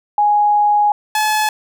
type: tone pair in turn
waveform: sine / sawtooth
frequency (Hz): 830.6 / 857.4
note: G#5 / A5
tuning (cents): 0 / -45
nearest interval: minor second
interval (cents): 55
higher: second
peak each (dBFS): -10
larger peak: neither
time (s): 0.18-0.92 / 1.15-1.49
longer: first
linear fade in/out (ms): 2
effects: none